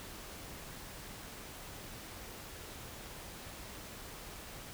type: silence
effects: pink hiss -48 dBFS RMS until 4.73 s